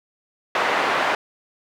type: band-pass noise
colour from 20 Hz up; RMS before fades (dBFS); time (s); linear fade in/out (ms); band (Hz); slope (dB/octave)
pink; -21; 0.55-1.15; 2; 630 to 2000; 12
effects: none